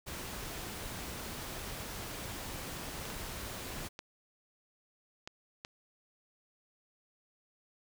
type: noise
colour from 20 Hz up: pink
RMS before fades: -42 dBFS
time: 0.06-3.89 s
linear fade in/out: 20 ms
type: clicks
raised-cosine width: 0.2 ms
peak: -25 dBFS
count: 5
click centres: 3.054 / 3.102 / 3.991 / 5.275 / 5.649 s
effects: none